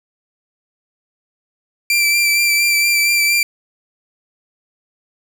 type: tone with vibrato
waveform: sawtooth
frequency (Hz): 2349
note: D7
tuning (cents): 0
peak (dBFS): -9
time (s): 1.9-3.43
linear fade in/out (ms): 2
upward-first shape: sine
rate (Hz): 4.3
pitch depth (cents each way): 22
effects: 8-bit

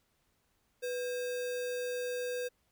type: tone with sample-and-hold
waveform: sine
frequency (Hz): 493.9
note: B4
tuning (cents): 0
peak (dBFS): -33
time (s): 0.82-2.49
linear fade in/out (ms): 20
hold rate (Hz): 2100
effects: pink hiss -75 dBFS RMS until 2.71 s

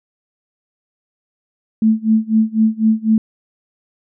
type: tone with tremolo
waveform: sine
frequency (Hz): 220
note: A3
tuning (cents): 0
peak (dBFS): -8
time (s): 1.82-3.18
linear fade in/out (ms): 2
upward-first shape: sine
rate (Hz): 4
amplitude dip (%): 95
effects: none

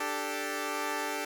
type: chord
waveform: 10% pulse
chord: D suspended fourth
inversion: none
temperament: equal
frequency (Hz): 293.7 / 392 / 440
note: D4 / G4 / A4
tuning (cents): 0 / 0 / 0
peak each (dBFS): -28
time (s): 0-1.25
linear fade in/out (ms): 5
effects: none

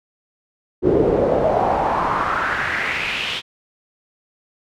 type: noise with band-pass filter sweep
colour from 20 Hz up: brown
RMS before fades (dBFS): -19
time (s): 0.82-3.42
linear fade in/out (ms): 50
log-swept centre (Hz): 360 to 3300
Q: 3.8
effects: none

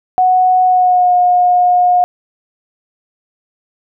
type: tone with pitch glide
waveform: sine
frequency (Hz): 738 to 718.2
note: F#5 to F5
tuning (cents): -5 to +48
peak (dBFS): -7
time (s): 0.18-2.04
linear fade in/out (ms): 0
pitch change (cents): -47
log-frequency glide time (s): 0.64-1.14
effects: none

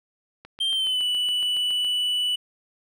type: click train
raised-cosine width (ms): 0.3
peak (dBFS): -26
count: 11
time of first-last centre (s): 0.45-1.847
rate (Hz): 7.16
type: tone with pitch glide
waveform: triangle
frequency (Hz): 3160 to 2965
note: G7 to F#7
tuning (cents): +13 to +3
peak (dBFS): -20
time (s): 0.6-2.36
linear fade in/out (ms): 10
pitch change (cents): -110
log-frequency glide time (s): 0.72-1.03
effects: none

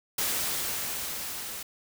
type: noise with level ramp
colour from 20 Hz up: white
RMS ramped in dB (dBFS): -28 to -38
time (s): 0.18-1.63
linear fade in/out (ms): 5
effects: none

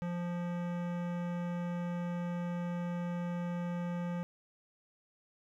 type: tone with hard clipping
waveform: sine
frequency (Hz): 174.61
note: F3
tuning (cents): 0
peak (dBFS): -36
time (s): 0.02-4.23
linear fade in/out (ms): 0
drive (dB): 18
effects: none

